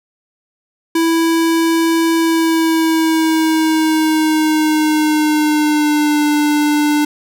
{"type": "tone with pitch glide", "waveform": "square", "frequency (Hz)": [329.6, 297.1], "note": ["E4", "D4"], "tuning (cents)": [0, 20], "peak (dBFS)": -12, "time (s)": [0.95, 7.05], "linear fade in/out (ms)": 5, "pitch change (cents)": -180, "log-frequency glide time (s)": [2.16, 6.26], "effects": []}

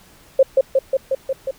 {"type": "tone with echo", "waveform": "sine", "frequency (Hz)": 533, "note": "C5", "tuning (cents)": 32, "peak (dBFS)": -7, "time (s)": [0.39, 0.43], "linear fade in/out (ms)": 5, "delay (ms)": 180, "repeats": 6, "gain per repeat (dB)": -2, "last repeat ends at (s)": 1.51, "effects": ["pink hiss -49 dBFS RMS until 1.58 s"]}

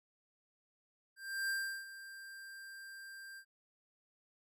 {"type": "tone with ADSR envelope", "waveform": "square", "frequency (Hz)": 1584, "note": "G6", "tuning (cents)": 18, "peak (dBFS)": -34, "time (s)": [1.16, 3.45], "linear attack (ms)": 330, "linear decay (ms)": 360, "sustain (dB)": -15, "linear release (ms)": 73, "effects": []}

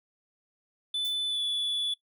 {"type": "tone with pitch glide", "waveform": "triangle", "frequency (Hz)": [3500, 3440], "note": ["A7", "A7"], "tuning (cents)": [-10, -40], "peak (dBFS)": -26, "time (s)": [0.94, 1.94], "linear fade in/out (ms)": 5, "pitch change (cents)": -30, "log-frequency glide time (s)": [1.28, 1.41]}
{"type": "noise with exponential decay", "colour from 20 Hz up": "violet", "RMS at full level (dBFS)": -38, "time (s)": [1.05, 1.21], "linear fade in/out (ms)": 0, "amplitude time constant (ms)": 34}
{"effects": ["noise-tail reverb RT60 0.1 s tail -18 dB re dry"]}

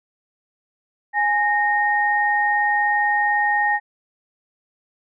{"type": "tone pair together", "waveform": "sine", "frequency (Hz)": [830.7, 1852], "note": ["G#5", "A#6"], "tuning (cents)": [0, -12], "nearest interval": "octave + major second", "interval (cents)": 1388, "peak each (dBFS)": -19, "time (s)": [1.13, 3.8], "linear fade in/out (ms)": 50, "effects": []}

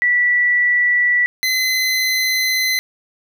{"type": "tone pair in turn", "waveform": ["sine", "25% pulse"], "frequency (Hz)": [1957, 2039], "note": ["B6", "C7"], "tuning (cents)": [-16, -45], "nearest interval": "minor second", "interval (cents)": 71, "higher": "second", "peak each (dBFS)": -12, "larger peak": "neither", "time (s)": [[0.02, 1.26], [1.43, 2.79]], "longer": "second", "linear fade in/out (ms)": 0, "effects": []}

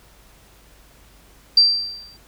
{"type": "tone with exponential decay", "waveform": "sine", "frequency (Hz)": 4699, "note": "D8", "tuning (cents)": 0, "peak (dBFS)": -7, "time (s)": [1.57, 2.17], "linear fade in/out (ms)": 5, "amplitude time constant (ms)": 130, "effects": ["added 50 Hz sine -52 dBFS peak until 2.27 s", "pink hiss -52 dBFS RMS until 2.27 s"]}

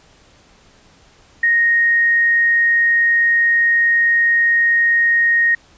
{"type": "tone", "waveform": "sine", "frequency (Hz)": 1864.7, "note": "A#6", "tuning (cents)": 0, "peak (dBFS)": -11, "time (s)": [1.43, 5.55], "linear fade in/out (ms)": 5, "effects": ["pink hiss -50 dBFS RMS until 5.77 s", "resampled to 16000 Hz"]}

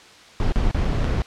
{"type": "noise with dropouts", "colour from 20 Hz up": "brown", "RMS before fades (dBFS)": -20, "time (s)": [0.4, 1.22], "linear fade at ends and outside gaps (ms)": 0, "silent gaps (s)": [[0.522, 0.559], [0.713, 0.746], [0.848, 0.852], [1.044, 1.05]], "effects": ["white hiss -46 dBFS RMS until 1.26 s", "low-pass 5000 Hz 12 dB/octave"]}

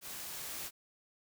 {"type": "noise with level ramp", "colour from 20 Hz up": "white", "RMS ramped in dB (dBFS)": [-45, -41], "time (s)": [0.01, 0.71], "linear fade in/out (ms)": 50, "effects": []}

